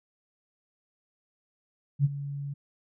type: tone with ADSR envelope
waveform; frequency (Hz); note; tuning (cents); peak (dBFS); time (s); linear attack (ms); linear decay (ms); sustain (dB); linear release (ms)
sine; 141.5; C#3; +36; -17; 1.99-2.54; 55; 31; -15; 12
effects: none